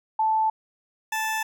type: tone pair in turn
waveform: sine / 20% pulse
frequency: 877 / 877 Hz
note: A5 / A5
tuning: -6 / -6 cents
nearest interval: unison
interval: 0 cents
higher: neither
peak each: -19 / -20 dBFS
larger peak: first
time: 0.19-0.5 / 1.12-1.43 s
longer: neither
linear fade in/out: 5 ms
effects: none